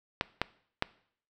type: clicks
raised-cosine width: 0.3 ms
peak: -10 dBFS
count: 3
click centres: 0.211 / 0.416 / 0.824 s
effects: noise-tail reverb RT60 0.6 s tail -21 dB re dry

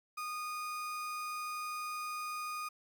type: tone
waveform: 35% pulse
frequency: 1231 Hz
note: D#6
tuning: 19 cents flat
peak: -36 dBFS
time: 0.17-2.69 s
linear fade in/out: 10 ms
effects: 11-bit

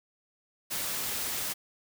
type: noise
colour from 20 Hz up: white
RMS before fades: -33 dBFS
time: 0.7-1.54 s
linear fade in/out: 20 ms
effects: none

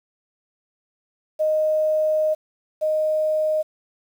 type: tone pair in turn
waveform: sine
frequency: 620 / 620 Hz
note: D#5 / D#5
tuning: -6 / -6 cents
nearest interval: unison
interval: 0 cents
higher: neither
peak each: -17 / -18 dBFS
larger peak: first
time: 1.39-2.35 / 2.81-3.63 s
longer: first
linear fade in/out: 20 ms
effects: 8-bit

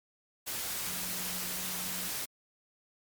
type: tone in noise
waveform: sine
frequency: 181.9 Hz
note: F#3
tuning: 29 cents flat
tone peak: -46 dBFS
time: 0.86-2.09 s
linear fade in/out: 20 ms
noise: white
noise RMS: -36 dBFS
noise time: 0.46-2.26 s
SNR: -13 dB
effects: MP3 96 kbps

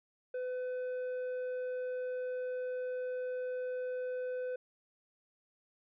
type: tone with tanh clipping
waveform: sine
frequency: 504 Hz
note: B4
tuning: 35 cents sharp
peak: -36 dBFS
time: 0.34-4.56 s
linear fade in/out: 5 ms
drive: 6 dB
effects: none

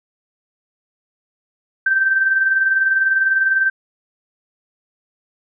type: tone with tremolo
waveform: sine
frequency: 1559 Hz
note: G6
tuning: 10 cents flat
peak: -11 dBFS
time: 1.86-3.7 s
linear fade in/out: 5 ms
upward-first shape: sine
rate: 20 Hz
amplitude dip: 50%
effects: none

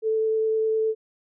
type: tone with vibrato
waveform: sine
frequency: 440 Hz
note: A4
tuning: in tune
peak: -20 dBFS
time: 0.02-0.95 s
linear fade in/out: 50 ms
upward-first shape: triangle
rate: 9.8 Hz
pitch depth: 9 cents each way
effects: none

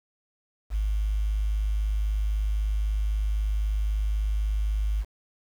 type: tone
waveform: sine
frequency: 51.91 Hz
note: G#1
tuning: in tune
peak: -22 dBFS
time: 0.7-5.05 s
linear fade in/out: 50 ms
effects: tanh soft clip ceiling -18 dBFS + 8-bit

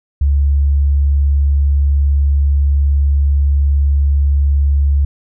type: tone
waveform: sine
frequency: 70.6 Hz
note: C#2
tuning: 32 cents sharp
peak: -9 dBFS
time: 0.21-5.05 s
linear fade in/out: 5 ms
effects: none

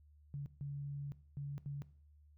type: tone bursts at uneven times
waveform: sine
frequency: 142 Hz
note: C#3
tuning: 42 cents sharp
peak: -39 dBFS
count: 4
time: 0.34-0.46 / 0.61-1.12 / 1.37-1.58 / 1.66-1.82 s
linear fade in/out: 0 ms
effects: noise-tail reverb RT60 0.6 s tail -19 dB re dry + added 74 Hz sine -61 dBFS peak until 2.37 s

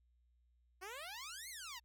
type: exponential two-way sweep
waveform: 10% pulse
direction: up then down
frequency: 356 to 2217 to 889 Hz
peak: -38 dBFS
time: 0.81-1.8 s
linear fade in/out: 20 ms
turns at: 1.49 s
effects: added 60 Hz sine -70 dBFS peak until 1.84 s

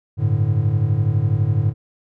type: chord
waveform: triangle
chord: G suspended second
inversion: none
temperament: equal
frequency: 98 / 110 / 146.83 Hz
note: G2 / A2 / D3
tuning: 0 / 0 / 0 cents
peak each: -19 / -16 / -20 dBFS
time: 0.17-1.74 s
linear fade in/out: 50 ms
effects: none

